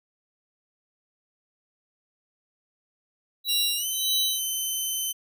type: tone with tremolo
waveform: square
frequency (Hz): 3925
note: B7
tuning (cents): -11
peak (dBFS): -23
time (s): 3.44-4.41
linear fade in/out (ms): 50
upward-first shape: sine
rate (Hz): 1.7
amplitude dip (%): 100
type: tone with pitch glide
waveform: 10% pulse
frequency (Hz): 2794 to 3065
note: F7 to G7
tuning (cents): 0 to -40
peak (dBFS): -19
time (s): 3.48-5.13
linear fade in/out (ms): 20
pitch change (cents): +160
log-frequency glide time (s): 3.76-3.87
effects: none